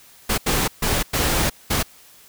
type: noise bursts at uneven times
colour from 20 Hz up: pink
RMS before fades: -20 dBFS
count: 5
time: 0.29-0.38 / 0.46-0.68 / 0.82-1.03 / 1.13-1.5 / 1.7-1.83 s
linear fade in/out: 10 ms
effects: white hiss -49 dBFS RMS until 2.28 s